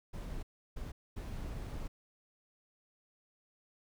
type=noise bursts at uneven times; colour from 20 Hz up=brown; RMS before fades=-41 dBFS; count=3; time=0.13-0.43 / 0.76-0.92 / 1.16-1.88 s; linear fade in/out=10 ms; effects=none